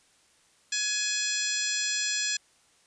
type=harmonic tone with a mistuned harmonic; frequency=841 Hz; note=G#5; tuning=22 cents sharp; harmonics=2 / 3 / 4 / 5 / 6 / 7 / 8 / 9; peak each=-35 / -35 / -35 / -35 / -35 / -35 / -35 / -35 dBFS; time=0.72-2.37 s; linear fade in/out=5 ms; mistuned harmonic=8; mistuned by=+75 cents; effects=white hiss -63 dBFS RMS until 2.86 s + resampled to 22050 Hz

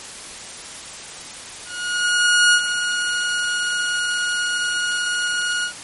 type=tone with ADSR envelope; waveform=sawtooth; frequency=1442 Hz; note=F#6; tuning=45 cents flat; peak=-7 dBFS; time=1.64-5.73 s; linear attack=900 ms; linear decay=59 ms; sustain=-9 dB; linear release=89 ms; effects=white hiss -35 dBFS RMS until 5.83 s + MP3 48 kbps

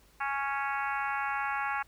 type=harmonic tone with a mistuned harmonic; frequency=277.2 Hz; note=C#4; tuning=in tune; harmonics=3 / 4 / 5 / 6 / 7 / 8 / 9 / 10; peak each=-34 / -36 / -36 / -37 / -44 / -41 / -46 / -47 dBFS; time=0.2-1.83 s; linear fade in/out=10 ms; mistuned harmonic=10; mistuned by=-23 cents; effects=added 50 Hz sine -62 dBFS peak until 1.87 s + pink hiss -63 dBFS RMS until 1.87 s

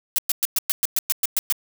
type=noise bursts; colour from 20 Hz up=blue; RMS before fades=-20 dBFS; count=11; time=0.16-1.524 s; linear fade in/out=0 ms; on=24 ms; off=110 ms; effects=none

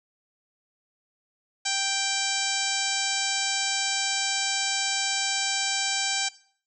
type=harmonic tone; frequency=784 Hz; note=G5; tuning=in tune; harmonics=1 / 2 / 3 / 4 / 5 / 6 / 7 / 8 / 9 / 10; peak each=-34 / -34 / -34 / -34 / -34 / -34 / -34 / -34 / -34 / -34 dBFS; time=1.65-6.29 s; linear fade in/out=10 ms; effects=noise-tail reverb RT60 0.5 s tail -18 dB re dry

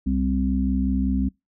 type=harmonic tone; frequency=65.41 Hz; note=C2; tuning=in tune; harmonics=1 / 3 / 4; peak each=-24 / -24 / -24 dBFS; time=0.06-1.29 s; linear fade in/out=10 ms; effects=noise-tail reverb RT60 0.2 s tail -25 dB re dry

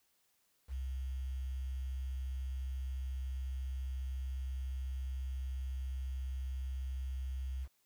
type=tone with quantisation; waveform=sine; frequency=65.3 Hz; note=C2; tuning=3 cents flat; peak=-36 dBFS; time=0.68-7.68 s; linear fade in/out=50 ms; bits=10; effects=white hiss -75 dBFS RMS until 7.85 s

